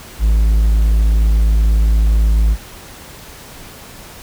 triangle tone, 54 Hz, A1, 32 cents flat, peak -7 dBFS, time 0.19-2.57 s, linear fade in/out 50 ms, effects pink hiss -36 dBFS RMS until 4.22 s

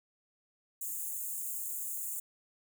white high-pass noise, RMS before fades -38 dBFS, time 0.81-2.2 s, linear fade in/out 5 ms, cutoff 6700 Hz, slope 96 dB/octave, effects none

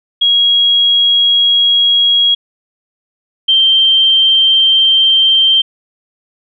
sine tone pair in turn, 3300 / 3142 Hz, G#7 / G7, -12 / +3 cents, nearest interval minor second, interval 85 cents, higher first, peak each -7 / -6 dBFS, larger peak second, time 0.21-2.35 / 3.48-5.62 s, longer neither, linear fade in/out 10 ms, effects none

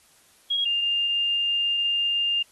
sine tone pair in turn, 3294 / 2806 Hz, G#7 / F7, -15 / +8 cents, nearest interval minor third, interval 277 cents, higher first, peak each -21 dBFS, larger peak neither, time 0.5-0.65 / 0.65-2.43 s, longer second, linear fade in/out 10 ms, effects white hiss -58 dBFS RMS until 2.51 s + AAC 32 kbps

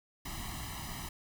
pink noise with comb filter, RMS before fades -41 dBFS, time 0.25-1.09 s, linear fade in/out 5 ms, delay 1 ms, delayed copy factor +0.95, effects none

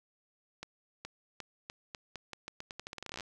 accelerating click train, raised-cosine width 0.2 ms, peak -24 dBFS, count 24, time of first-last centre 0.63-3.207 s, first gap 420 ms, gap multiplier 0.84, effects none

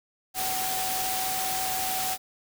sine tone in noise, 754 Hz, F#5, 32 cents sharp, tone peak -31 dBFS, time 0.34-2.18 s, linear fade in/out 50 ms, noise white, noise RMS -30 dBFS, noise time 0.34-2.18 s, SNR -4 dB, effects none

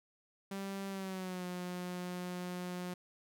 sawtooth tone with pitch glide, 195.7 to 179.46 Hz, G3 to F3, -3 to +47 cents, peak -35 dBFS, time 0.51-2.94 s, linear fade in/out 5 ms, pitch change -150 cents, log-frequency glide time 0.89-1.46 s, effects none

